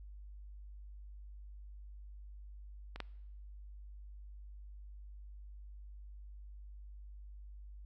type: clicks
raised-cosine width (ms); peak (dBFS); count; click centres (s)
0.3; -29 / -23; 2; 2.96 / 3.003
effects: noise-tail reverb RT60 0.9 s tail -23 dB re dry + added 50 Hz sine -48 dBFS peak until 7.85 s